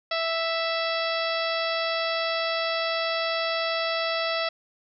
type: harmonic tone with a mistuned harmonic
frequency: 659.3 Hz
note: E5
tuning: in tune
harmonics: 1 / 2 / 3 / 4 / 5 / 6 / 7 / 8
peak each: -28 / -31 / -33 / -34 / -35 / -36 / -36 / -37 dBFS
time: 0.11-4.49 s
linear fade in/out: 5 ms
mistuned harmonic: 5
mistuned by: +20 cents
effects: none